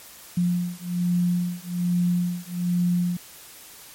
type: beating tone pair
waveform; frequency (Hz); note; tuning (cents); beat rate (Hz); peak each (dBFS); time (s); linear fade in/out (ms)
sine; 175.9 / 177.1; F3 / F3; +13 / +24; 1.2; -24 / -24; 0.37-3.17; 5
effects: white hiss -45 dBFS RMS until 3.94 s + MP3 64 kbps